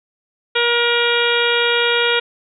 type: harmonic tone with a mistuned harmonic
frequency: 475.1 Hz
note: A#4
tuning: 33 cents sharp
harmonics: 1 / 2 / 3 / 4 / 5 / 6 / 7 / 8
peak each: -19 / -25 / -20 / -25 / -22 / -24 / -22 / -25 dBFS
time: 0.55-2.2 s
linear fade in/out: 10 ms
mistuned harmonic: 8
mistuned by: -23 cents
effects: none